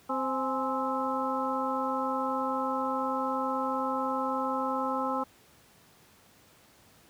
harmonic tone with a mistuned harmonic, 261.6 Hz, C4, in tune, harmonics 1 / 2 / 3 / 4 / 5, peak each -34 / -34 / -34 / -34 / -34 dBFS, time 0.09-5.24 s, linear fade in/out 10 ms, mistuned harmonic 3, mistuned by +100 cents, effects pink hiss -59 dBFS RMS until 7.09 s + high-pass 80 Hz 12 dB/octave

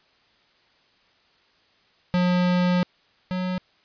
square tone pair in turn, 179.3 / 183.28 Hz, F3 / F#3, +46 / -16 cents, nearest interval unison, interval 38 cents, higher second, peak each -19 / -25 dBFS, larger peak first, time 2.14-2.83 / 3.31-3.58 s, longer first, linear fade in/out 0 ms, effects white hiss -61 dBFS RMS until 3.84 s + resampled to 11025 Hz

